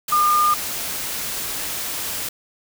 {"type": "tone in noise", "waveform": "sine", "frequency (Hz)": 1210, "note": "D#6", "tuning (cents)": -49, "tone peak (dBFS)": -14, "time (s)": [0.12, 0.54], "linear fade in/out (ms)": 5, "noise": "white", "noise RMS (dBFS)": -27, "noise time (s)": [0.08, 2.29], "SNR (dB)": 10, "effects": []}